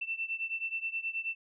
sine beating tone pair, 2674 / 2683.4 Hz, E7 / E7, +24 / +30 cents, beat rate 9.4 Hz, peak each -35 / -37 dBFS, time 0.01-1.35 s, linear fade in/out 10 ms, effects none

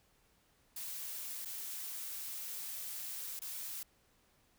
blue noise with dropouts, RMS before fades -43 dBFS, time 0.76-3.83 s, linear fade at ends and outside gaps 5 ms, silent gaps 1.45-1.455 / 3.393-3.417 s, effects pink hiss -71 dBFS RMS until 4.58 s

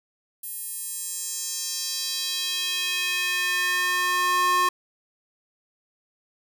square tone with high-pass filter sweep, 360 Hz, F#4, 47 cents flat, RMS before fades -26 dBFS, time 0.43-4.69 s, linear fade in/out 5 ms, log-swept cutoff 12000 to 960 Hz, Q 2.2, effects none

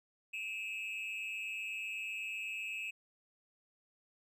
triangle tone with amplitude modulation, 2588 Hz, E7, 32 cents flat, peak -33 dBFS, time 0.33-2.91 s, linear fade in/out 10 ms, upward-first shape sine, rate 208 Hz, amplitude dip 80%, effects none

